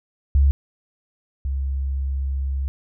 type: tone pair in turn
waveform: sine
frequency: 69.3 / 67.72 Hz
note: C#2 / C#2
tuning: 0 / -40 cents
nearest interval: unison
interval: 40 cents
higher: first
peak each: -12 / -21 dBFS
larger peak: first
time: 0.35-0.51 / 1.45-2.68 s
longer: second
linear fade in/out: 0 ms
effects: none